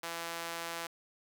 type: tone with high-pass filter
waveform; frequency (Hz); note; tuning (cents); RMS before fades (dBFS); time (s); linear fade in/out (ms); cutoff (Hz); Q
sawtooth; 167.8; E3; +31; -40; 0.03-0.87; 5; 760; 0.67
effects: none